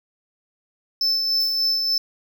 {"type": "tone with tremolo", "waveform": "triangle", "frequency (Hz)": 5274, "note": "E8", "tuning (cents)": 0, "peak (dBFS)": -16, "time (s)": [1.01, 1.98], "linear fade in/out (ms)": 2, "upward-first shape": "sine", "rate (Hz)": 3.4, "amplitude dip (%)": 35}
{"type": "noise with exponential decay", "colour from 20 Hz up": "violet", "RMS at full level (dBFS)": -35, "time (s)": [1.4, 1.96], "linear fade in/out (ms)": 5, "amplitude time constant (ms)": 120}
{"effects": []}